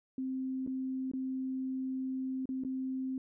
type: tone with dropouts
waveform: sine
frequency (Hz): 261.6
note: C4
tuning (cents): 0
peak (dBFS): -33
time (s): 0.18-3.18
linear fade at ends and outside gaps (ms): 2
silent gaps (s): 0.665-0.674 / 1.115-1.135 / 2.456-2.49 / 2.637-2.648
effects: none